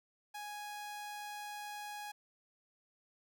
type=tone; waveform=sawtooth; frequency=830.6 Hz; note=G#5; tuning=in tune; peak=-39 dBFS; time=0.34-2.12 s; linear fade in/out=10 ms; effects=none